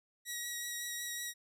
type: tone with vibrato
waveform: 10% pulse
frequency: 1912 Hz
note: A#6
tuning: 43 cents sharp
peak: -29 dBFS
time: 0.25-1.34 s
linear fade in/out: 50 ms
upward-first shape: sine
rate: 5.4 Hz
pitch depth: 13 cents each way
effects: none